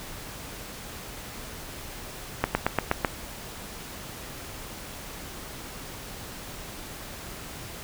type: slowing click train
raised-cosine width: 0.5 ms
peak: -6 dBFS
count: 6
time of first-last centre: 2.44-3.048 s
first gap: 110 ms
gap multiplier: 1.05
effects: pink hiss -40 dBFS RMS until 7.83 s